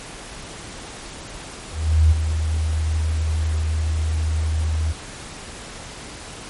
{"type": "tone with ADSR envelope", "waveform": "sine", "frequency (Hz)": 78.8, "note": "D#2", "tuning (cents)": 23, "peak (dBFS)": -9, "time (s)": [1.71, 4.93], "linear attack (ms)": 400, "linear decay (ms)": 24, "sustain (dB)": -9, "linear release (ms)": 18, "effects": ["pink hiss -36 dBFS RMS until 6.49 s", "MP3 48 kbps"]}